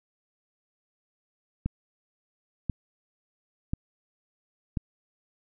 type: click train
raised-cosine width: 5 ms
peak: -15 dBFS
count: 4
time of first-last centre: 1.66-4.772 s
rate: 0.964 Hz
effects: none